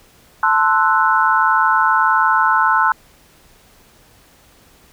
sine chord, F# half-diminished seventh, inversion first, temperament equal, 880 / 1046.5 / 1318.5 / 1480 Hz, A5 / C6 / E6 / F#6, 0 / 0 / 0 / 0 cents, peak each -17 dBFS, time 0.43-2.92 s, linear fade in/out 2 ms, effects pink hiss -50 dBFS RMS until 4.92 s

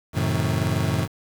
35% pulse chord, F# diminished seventh, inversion none, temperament just, 92.5 / 111 / 133.2 / 159.84 Hz, F#2 / A2 / C3 / Eb3, 0 / +16 / +31 / +47 cents, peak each -25 dBFS, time 0.13-1.08 s, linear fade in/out 50 ms, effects 7-bit

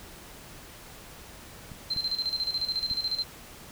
clicks, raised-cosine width 5 ms, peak -28 dBFS, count 3, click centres 1.718 / 1.964 / 2.913 s
sine tone with tremolo, 4119 Hz, C8, 28 cents flat, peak -25 dBFS, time 1.9-3.24 s, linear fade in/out 10 ms, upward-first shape square, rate 14 Hz, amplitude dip 70%
effects pink hiss -47 dBFS RMS until 3.71 s

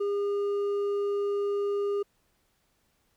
sine tone with hard clipping, 404.9 Hz, G#4, 44 cents flat, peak -27 dBFS, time 0-2.03 s, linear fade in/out 10 ms, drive 4 dB, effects pink hiss -71 dBFS RMS until 3.16 s

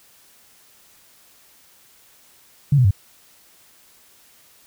sine tone with pitch steps, 142.8 / 125.6 / 97.2 Hz, D3 / B2 / G2, -48 / +30 / -14 cents, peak -11 dBFS, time 2.72-2.909 s, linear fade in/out 5 ms, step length 63 ms, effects white hiss -53 dBFS RMS until 4.66 s

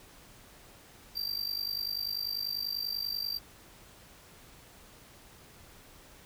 square tone with amplitude modulation, 4699 Hz, D8, in tune, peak -29 dBFS, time 1.15-3.39 s, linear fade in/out 20 ms, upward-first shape sine, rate 50.2 Hz, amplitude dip 85%, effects pink hiss -55 dBFS RMS until 6.25 s

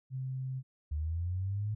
sine tone, 130.81 Hz, C3, in tune, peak -34 dBFS, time 0.1-0.63 s, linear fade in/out 50 ms
sine linear sweep, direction up, 72.9 to 108.4 Hz, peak -31 dBFS, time 0.91-1.75 s, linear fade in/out 10 ms
effects none

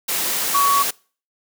sine tone in noise, 1124 Hz, C#6, 24 cents sharp, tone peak -14 dBFS, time 0.54-0.83 s, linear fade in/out 10 ms, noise white, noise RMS -22 dBFS, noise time 0.08-0.91 s, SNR +5 dB, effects noise-tail reverb RT60 0.4 s tail -24 dB re dry + high-pass 200 Hz 12 dB/octave

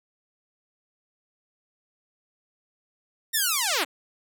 5% pulse linear sweep, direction down, 1869 to 242.3 Hz, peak -11 dBFS, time 3.33-3.85 s, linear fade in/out 20 ms, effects none

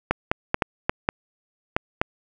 clicks, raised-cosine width 0.5 ms, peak -4 dBFS, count 8, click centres 0.11 / 0.315 / 0.544 / 0.622 / 0.895 / 1.089 / 1.765 / 2.015 s, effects none

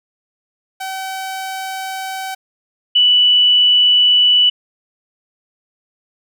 sawtooth / sine tone pair in turn, 764 / 2964 Hz, G5 / F#7, -45 / +2 cents, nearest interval octave + major seventh, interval 2347 cents, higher second, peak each -19 / -8 dBFS, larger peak second, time 0.8-2.35 / 2.95-4.5 s, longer neither, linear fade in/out 10 ms, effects none

